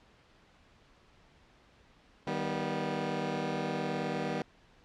15% pulse chord, Eb augmented, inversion none, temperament just, 155.56 / 194.45 / 243.1 Hz, Eb3 / G3 / B3, 0 / -14 / -27 cents, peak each -30 dBFS, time 2.27-4.42 s, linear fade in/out 2 ms, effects pink hiss -62 dBFS RMS until 4.84 s + low-pass 4000 Hz 12 dB/octave

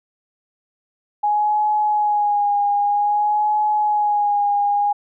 sine tone with vibrato, 830.6 Hz, G#5, in tune, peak -15 dBFS, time 1.23-4.93 s, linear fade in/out 10 ms, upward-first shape sine, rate 0.52 Hz, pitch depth 32 cents each way, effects none

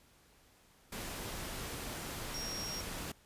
sine tone in noise, 5588 Hz, F8, in tune, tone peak -40 dBFS, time 2.34-2.81 s, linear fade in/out 5 ms, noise pink, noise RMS -42 dBFS, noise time 0.92-3.12 s, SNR -1 dB, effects pink hiss -65 dBFS RMS until 3.25 s + resampled to 32000 Hz

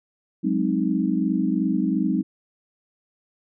sine chord, Ab dominant seventh, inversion third, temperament equal, 185 / 207.7 / 261.6 / 311.1 Hz, Gb3 / Ab3 / C4 / Eb4, 0 / 0 / 0 / 0 cents, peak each -25 dBFS, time 0.43-2.23 s, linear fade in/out 20 ms, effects none

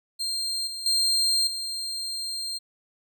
35% pulse tone with level steps, 4186 Hz, C8, in tune, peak -25 / -31 / -19 / -28 dBFS, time 0.19-2.59 s, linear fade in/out 20 ms, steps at 0.67 / 0.86 / 1.47 s, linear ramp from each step 2 ms, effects none

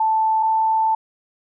sine tone pair in turn, 880 / 884 Hz, A5 / A5, 0 / +8 cents, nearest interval unison, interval 8 cents, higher second, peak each -15 dBFS, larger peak neither, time 0-0.43 / 0.43-0.95 s, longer second, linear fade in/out 5 ms, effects none

